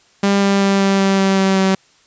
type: tone with pitch steps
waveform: sawtooth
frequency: 199.1 / 197.95 / 196.81 / 195.68 / 194.55 / 193.43 / 192.32 / 191.21 Hz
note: G3 / G3 / G3 / G3 / G3 / G3 / G3 / G3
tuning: +27 / +17 / +7 / -3 / -13 / -23 / -33 / -43 cents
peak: -8 dBFS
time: 0.23-1.75 s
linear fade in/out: 5 ms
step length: 190 ms
effects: white hiss -53 dBFS RMS until 2.06 s + resampled to 16000 Hz